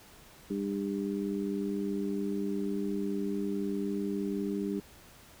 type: harmonic tone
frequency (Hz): 99.8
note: G2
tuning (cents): +32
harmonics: 2 / 3 / 4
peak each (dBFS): -33 / -35 / -36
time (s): 0.5-4.8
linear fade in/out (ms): 5
effects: pink hiss -55 dBFS RMS until 5.4 s